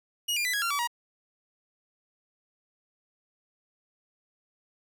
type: tone with pitch steps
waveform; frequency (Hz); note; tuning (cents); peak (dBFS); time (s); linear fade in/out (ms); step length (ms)
sawtooth; 2886 / 2399 / 1994.1 / 1657.6 / 1377.8 / 1145.3 / 952; F#7 / D7 / B6 / G#6 / F6 / D6 / A#5; -44 / +36 / +16 / -4 / -24 / -44 / +36; -23; 0.28-0.875; 10; 85
effects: none